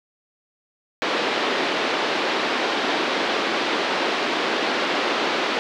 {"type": "band-pass noise", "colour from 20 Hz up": "pink", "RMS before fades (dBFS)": -23, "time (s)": [1.02, 5.59], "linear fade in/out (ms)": 0, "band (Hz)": [280, 4200], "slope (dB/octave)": 24, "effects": []}